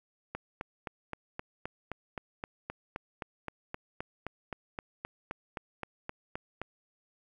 click train, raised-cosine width 0.5 ms, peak -21 dBFS, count 25, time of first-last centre 0.35-6.616 s, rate 3.83 Hz, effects 10-bit

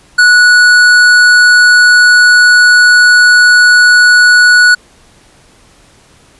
sine tone with tanh clipping, 1469 Hz, F#6, 13 cents flat, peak -4 dBFS, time 0.18-4.75 s, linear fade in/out 10 ms, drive 14 dB, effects pink hiss -44 dBFS RMS until 6.39 s + resampled to 24000 Hz

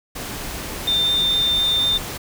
sine tone in noise, 3602 Hz, A7, 40 cents sharp, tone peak -16 dBFS, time 0.87-1.98 s, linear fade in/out 10 ms, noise pink, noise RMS -30 dBFS, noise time 0.15-2.18 s, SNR +11 dB, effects none

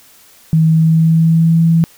sine tone with pitch glide, 160 to 165.07 Hz, D#3 to E3, +49 to +3 cents, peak -7 dBFS, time 0.53-1.84 s, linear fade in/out 0 ms, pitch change +54 cents, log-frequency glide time 0.65-1.62 s, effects white hiss -45 dBFS RMS until 1.97 s

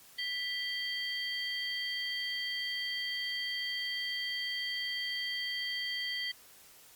sine tone cluster, 1975 / 3187 / 4566 Hz, B6 / G7 / D8, 0 / +28 / -50 cents, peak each -37 / -37 / -40 dBFS, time 0.18-6.32 s, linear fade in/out 10 ms, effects white hiss -57 dBFS RMS until 6.95 s + Opus 48 kbps

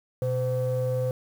triangle ring-modulated tone, 193.9 Hz, G3, 19 cents flat, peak -17 dBFS, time 0.22-1.11 s, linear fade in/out 0 ms, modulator 318 Hz, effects tanh soft clip ceiling -19 dBFS + 8-bit

